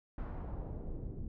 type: noise with low-pass filter sweep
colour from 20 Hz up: brown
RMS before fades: -41 dBFS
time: 0.18-1.28 s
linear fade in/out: 2 ms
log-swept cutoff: 1500 to 280 Hz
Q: 1.3
effects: none